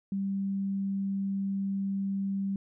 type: tone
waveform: sine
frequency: 196 Hz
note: G3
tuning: in tune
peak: -28 dBFS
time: 0.12-2.56 s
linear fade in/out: 2 ms
effects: none